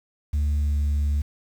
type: tone with pitch glide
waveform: sine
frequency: 73.42 to 72.79 Hz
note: D2 to D2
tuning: 0 to -15 cents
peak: -17 dBFS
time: 0.33-1.22 s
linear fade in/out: 10 ms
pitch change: -15 cents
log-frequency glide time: 0.59-0.76 s
effects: tanh soft clip ceiling -19 dBFS + 8-bit